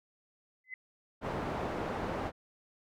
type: tone with exponential growth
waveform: sine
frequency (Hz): 2032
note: B6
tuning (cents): +49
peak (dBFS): -35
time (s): 0.64-0.74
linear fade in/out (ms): 2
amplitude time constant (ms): 20
type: low-pass noise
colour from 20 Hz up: white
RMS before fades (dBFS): -36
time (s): 1.21-2.32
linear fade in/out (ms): 50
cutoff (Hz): 830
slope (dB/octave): 12
effects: none